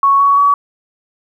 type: tone with pitch steps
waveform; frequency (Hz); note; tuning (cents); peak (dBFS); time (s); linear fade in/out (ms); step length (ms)
sine; 1108.7 / 1121.6 / 1134.6; C#6 / C#6 / C#6; 0 / +20 / +40; -7; 0.03-0.54; 2; 170
effects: 8-bit